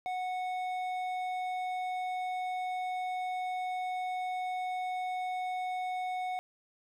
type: tone with hard clipping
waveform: sine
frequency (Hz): 736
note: F#5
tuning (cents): -9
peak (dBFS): -34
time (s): 0.06-6.39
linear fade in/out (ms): 0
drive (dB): 8
effects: none